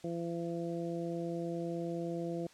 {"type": "harmonic tone", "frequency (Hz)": 169.5, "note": "E3", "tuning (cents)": 49, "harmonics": [1, 2, 3, 4], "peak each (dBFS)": [-39, -38, -41, -45], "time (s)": [0.04, 2.47], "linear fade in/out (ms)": 2, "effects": ["white hiss -60 dBFS RMS until 2.53 s", "low-pass 7000 Hz 12 dB/octave"]}